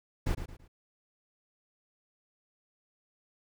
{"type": "noise with echo", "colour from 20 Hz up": "brown", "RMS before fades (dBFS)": -29, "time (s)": [0.26, 0.35], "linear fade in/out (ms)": 10, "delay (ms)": 110, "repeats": 3, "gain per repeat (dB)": -9, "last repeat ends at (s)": 0.68, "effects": []}